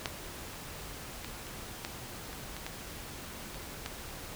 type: clicks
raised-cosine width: 0.2 ms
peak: -14 / -22 / -29 / -18 / -29 / -24 / -20 / -27 / -18 dBFS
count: 9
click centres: 0.058 / 1.246 / 1.468 / 1.849 / 2.33 / 2.566 / 2.665 / 3.545 / 3.861 s
effects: pink hiss -44 dBFS RMS until 4.35 s